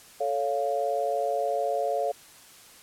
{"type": "chord", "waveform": "sine", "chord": "A augmented", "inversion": "none", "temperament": "equal with one note detuned", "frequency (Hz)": [440, 559.2, 698.5], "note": ["A4", "C#5", "E#5"], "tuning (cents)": [0, 15, 0], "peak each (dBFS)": [-31, -28, -28], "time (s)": [0.2, 2.12], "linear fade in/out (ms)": 10, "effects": ["white hiss -51 dBFS RMS until 2.82 s", "low-pass 12000 Hz 12 dB/octave"]}